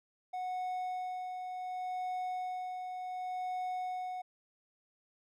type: tone with tremolo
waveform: triangle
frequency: 735 Hz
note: F#5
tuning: 12 cents flat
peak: -32 dBFS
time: 0.33-4.22 s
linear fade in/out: 10 ms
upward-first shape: sine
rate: 0.68 Hz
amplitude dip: 40%
effects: none